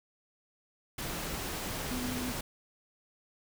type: tone in noise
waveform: sine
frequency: 250 Hz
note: B3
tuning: 21 cents sharp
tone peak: -35 dBFS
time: 1.91-2.32 s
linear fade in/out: 5 ms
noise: pink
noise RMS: -37 dBFS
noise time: 0.98-2.41 s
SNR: -1 dB
effects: none